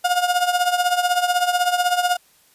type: tone with tremolo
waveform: 35% pulse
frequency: 715 Hz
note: F5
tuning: 41 cents sharp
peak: -12 dBFS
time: 0.04-2.17 s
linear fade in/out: 10 ms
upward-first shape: triangle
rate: 16 Hz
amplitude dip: 80%
effects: white hiss -56 dBFS RMS until 2.54 s + resampled to 32000 Hz